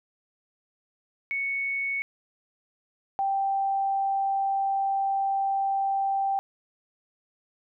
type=tone pair in turn; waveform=sine; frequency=2217 / 783.8 Hz; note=C#7 / G5; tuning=0 / 0 cents; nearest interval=octave + tritone; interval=1800 cents; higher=first; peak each=-26 / -23 dBFS; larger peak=second; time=1.31-2.02 / 3.19-6.39 s; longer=second; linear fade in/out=0 ms; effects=none